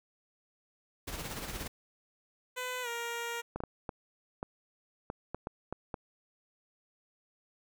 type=noise with tremolo; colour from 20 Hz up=pink; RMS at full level=-38 dBFS; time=1.07-1.68 s; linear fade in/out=10 ms; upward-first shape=sine; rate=17 Hz; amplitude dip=50%
type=tone with pitch glide; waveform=10% pulse; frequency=503 to 469.3 Hz; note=B4 to A#4; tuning=+32 to +12 cents; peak=-27 dBFS; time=2.56-3.42 s; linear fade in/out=20 ms; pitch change=-120 cents; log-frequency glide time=2.82-2.88 s
type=clicks; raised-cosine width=1 ms; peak=-22 dBFS; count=10; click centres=3.56 / 3.604 / 3.637 / 3.892 / 4.429 / 5.101 / 5.346 / 5.471 / 5.726 / 5.942 s
effects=none